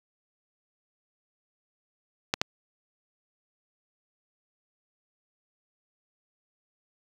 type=clicks; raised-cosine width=0.2 ms; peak=-6 dBFS; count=2; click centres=2.339 / 2.415 s; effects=high-pass 80 Hz 12 dB/octave + 8-bit